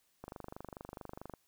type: click train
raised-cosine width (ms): 1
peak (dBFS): -30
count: 28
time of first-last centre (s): 0.24-1.338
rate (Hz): 24.6
effects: white hiss -74 dBFS RMS until 1.47 s

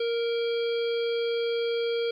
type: harmonic tone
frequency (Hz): 466.2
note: A#4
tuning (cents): 0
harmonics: 1 / 3 / 5 / 7 / 9 / 10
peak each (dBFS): -25 / -41 / -40 / -38 / -48 / -45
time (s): 0-2.11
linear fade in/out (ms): 5
effects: 11-bit

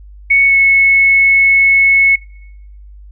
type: tone with pitch glide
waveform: sine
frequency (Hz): 2217 to 2197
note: C#7 to C#7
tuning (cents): 0 to -16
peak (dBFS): -6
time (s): 0.3-2.16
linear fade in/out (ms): 10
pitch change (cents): -16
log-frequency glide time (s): 0.46-0.55
effects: noise-tail reverb RT60 0.9 s tail -25 dB re dry + added 50 Hz sine -33 dBFS peak until 3.11 s

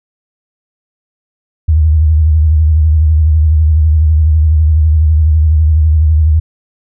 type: tone with vibrato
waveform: sine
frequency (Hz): 77.78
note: D#2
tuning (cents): 0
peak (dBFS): -5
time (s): 1.68-6.4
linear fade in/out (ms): 10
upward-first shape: triangle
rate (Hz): 12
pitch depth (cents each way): 94
effects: none

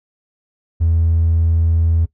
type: tone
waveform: triangle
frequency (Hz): 82.41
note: E2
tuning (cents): 0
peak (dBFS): -9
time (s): 0.8-2.06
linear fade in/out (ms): 20
effects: noise-tail reverb RT60 0.1 s tail -18 dB re dry + tanh soft clip ceiling -7 dBFS

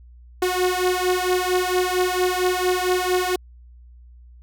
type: beating tone pair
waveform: sawtooth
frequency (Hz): 362.5 / 366.9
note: F#4 / F#4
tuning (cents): -35 / -15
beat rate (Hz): 4.4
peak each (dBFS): -18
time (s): 0.42-3.36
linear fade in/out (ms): 5
effects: added 60 Hz sine -43 dBFS peak until 4.42 s

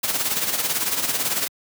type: noise with tremolo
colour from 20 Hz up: white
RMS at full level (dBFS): -21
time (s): 0.03-1.48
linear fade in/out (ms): 10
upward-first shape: sine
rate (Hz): 18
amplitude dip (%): 60
effects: high-pass 100 Hz 12 dB/octave

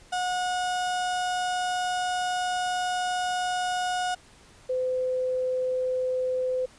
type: tone pair in turn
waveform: 35% pulse / sine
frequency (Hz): 727 / 510.4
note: F#5 / C5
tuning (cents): -31 / -43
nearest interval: tritone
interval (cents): 612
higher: first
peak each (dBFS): -24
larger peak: neither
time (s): 0.12-4.15 / 4.69-6.66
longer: first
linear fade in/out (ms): 10
effects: pink hiss -54 dBFS RMS until 6.78 s + resampled to 22050 Hz

